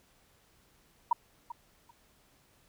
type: tone with echo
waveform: sine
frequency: 946 Hz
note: A#5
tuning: 25 cents sharp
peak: -21 dBFS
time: 1.11-1.13 s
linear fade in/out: 5 ms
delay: 390 ms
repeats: 2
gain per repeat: -15 dB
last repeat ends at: 1.91 s
effects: pink hiss -66 dBFS RMS until 2.68 s